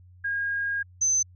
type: tone pair in turn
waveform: sine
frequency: 1628 / 6147 Hz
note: G#6 / G8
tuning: -35 / -35 cents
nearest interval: octave + major seventh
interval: 2300 cents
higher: second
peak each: -25 / -20 dBFS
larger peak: second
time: 0.24-0.83 / 1.01-1.23 s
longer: first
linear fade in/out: 10 ms
effects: added 90 Hz sine -49 dBFS peak until 1.35 s